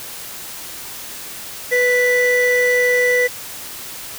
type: tone pair together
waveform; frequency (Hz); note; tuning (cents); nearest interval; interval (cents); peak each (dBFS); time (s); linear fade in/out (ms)
triangle; 493.9 / 1975.5; B4 / B6; 0 / 0; 2 octaves; 2400; -13; 1.71-3.28; 20
effects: tanh soft clip ceiling -6 dBFS + white hiss -32 dBFS RMS until 4.18 s